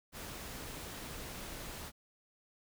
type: noise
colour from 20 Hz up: pink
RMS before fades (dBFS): -45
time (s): 0.12-1.92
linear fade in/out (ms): 50
effects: none